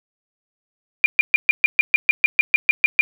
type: tone bursts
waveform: sine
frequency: 2391 Hz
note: D7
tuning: 30 cents sharp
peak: -7 dBFS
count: 14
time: 1.04-3.01 s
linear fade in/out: 0 ms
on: 20 ms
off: 130 ms
effects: none